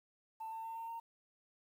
sine tone with pitch steps, 890 / 897.2 / 904.5 / 911.9 / 919.3 Hz, A5 / A5 / A5 / A#5 / A#5, +20 / +34 / +48 / -38 / -24 cents, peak -40 dBFS, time 0.4-1 s, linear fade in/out 10 ms, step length 120 ms, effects tanh soft clip ceiling -38 dBFS + 11-bit

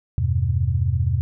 sine chord, E minor, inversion none, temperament equal with one note detuned, 82.41 / 98 / 125.92 Hz, E2 / G2 / B2, 0 / 0 / +34 cents, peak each -22 dBFS, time 0.18-1.21 s, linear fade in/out 0 ms, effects none

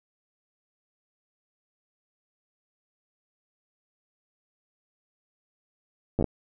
slowing click train, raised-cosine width 2 ms, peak -12 dBFS, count 5, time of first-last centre 6.19-6.243 s, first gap 9 ms, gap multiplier 1.26, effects none

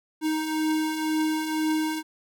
square beating tone pair, 310.8 / 312.8 Hz, D#4 / D#4, -2 / +9 cents, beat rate 2 Hz, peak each -33 / -25 dBFS, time 0.21-2.03 s, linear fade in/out 50 ms, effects none

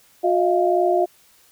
sine tone cluster, 359.2 / 629 / 692 Hz, F4 / D#5 / F5, +49 / +19 / -16 cents, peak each -19 / -22 / -19 dBFS, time 0.23-1.06 s, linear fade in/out 20 ms, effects white hiss -55 dBFS RMS until 1.51 s

